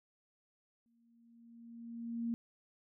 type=tone with exponential growth; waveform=sine; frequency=232.8 Hz; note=A#3; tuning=2 cents flat; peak=-32 dBFS; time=0.86-2.34 s; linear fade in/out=0 ms; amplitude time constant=320 ms; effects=none